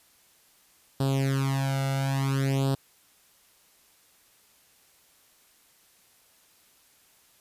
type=tone with flanger; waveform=sawtooth; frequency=135.8 Hz; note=C#3; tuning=35 cents flat; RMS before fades=-26 dBFS; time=1-2.75 s; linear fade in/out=5 ms; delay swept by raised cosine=0.23 to 1.43 ms; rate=0.58 Hz; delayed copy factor=+0.9; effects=white hiss -61 dBFS RMS until 7.4 s + resampled to 32000 Hz